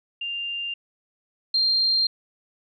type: tone pair in turn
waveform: sine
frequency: 2794 / 4186 Hz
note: F7 / C8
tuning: 0 / 0 cents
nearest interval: perfect fifth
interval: 700 cents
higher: second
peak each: -27 / -18 dBFS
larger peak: second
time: 0.21-0.74 / 1.54-2.07 s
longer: neither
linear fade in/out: 5 ms
effects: none